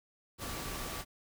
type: tone in noise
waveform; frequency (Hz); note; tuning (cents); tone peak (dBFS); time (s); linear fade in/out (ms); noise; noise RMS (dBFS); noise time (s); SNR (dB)
sine; 1155; D6; -29; -49; 0.38-1.05; 50; pink; -40; 0.38-1.05; -12
effects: none